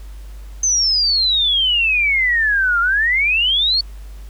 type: exponential two-way sweep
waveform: sine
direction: down then up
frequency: 6290 to 1369 to 4480 Hz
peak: -13 dBFS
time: 0.63-3.81 s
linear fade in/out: 5 ms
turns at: 2.8 s
effects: added 50 Hz sine -31 dBFS peak until 4.29 s + pink hiss -49 dBFS RMS until 4.29 s